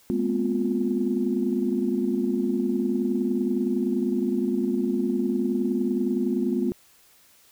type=tone cluster; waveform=sine; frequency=207.5 / 238.3 / 257.9 / 353.1 Hz; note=G#3 / A#3 / C4 / F4; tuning=-1 / +38 / -25 / +19 cents; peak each=-27 dBFS; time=0.1-6.72 s; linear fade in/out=0 ms; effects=tanh soft clip ceiling -11 dBFS + white hiss -57 dBFS RMS until 7.51 s